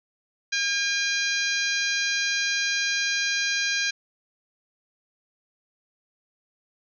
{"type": "harmonic tone with a mistuned harmonic", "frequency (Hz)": 808, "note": "G#5", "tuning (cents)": -48, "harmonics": [2, 3, 4, 5, 6, 7, 8], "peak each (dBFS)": [-27, -29, -34, -30, -33, -34, -34], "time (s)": [0.52, 3.91], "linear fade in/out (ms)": 10, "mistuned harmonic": 8, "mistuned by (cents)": -20, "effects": []}